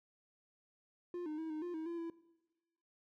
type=tone with pitch steps; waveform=triangle; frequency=352.2 / 305.7 / 321.1 / 308.7 / 351.3 / 318.1 / 339.7 / 333.4 Hz; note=F4 / D#4 / E4 / D#4 / F4 / D#4 / F4 / E4; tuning=+15 / -30 / -45 / -14 / +10 / +38 / -48 / +20 cents; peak=-37 dBFS; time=1.14-2.1 s; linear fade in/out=2 ms; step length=120 ms; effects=noise-tail reverb RT60 1.0 s tail -19 dB re dry